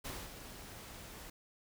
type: noise with ADSR envelope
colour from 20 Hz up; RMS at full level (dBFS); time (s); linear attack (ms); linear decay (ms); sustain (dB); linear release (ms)
pink; -42; 0.04-1.3; 15; 240; -8; 4
effects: none